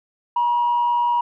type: tone with frequency modulation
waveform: sine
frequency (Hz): 958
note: A#5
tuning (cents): +47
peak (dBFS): -15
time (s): 0.36-1.21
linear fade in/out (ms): 5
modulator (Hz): 106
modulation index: 0.24
effects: tanh soft clip ceiling -13 dBFS